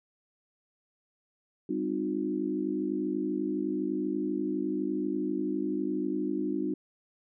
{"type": "tone cluster", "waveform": "sine", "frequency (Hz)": [197.4, 258.4, 306.4, 358.5], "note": ["G3", "C4", "D#4", "F4"], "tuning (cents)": [12, -21, -27, 45], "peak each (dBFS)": [-36, -35, -31, -34], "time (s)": [1.69, 6.74], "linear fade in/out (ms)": 5, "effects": []}